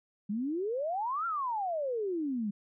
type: exponential two-way sweep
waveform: sine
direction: up then down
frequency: 196 to 1396.9 to 196 Hz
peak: -30 dBFS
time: 0.29-2.51 s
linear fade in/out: 10 ms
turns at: 1.26 s
effects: none